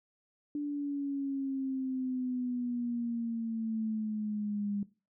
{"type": "exponential sweep", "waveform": "sine", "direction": "down", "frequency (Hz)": [293.6, 201.6], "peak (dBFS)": -31, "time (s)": [0.55, 4.83], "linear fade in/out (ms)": 2, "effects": ["noise-tail reverb RT60 0.3 s tail -18 dB re dry"]}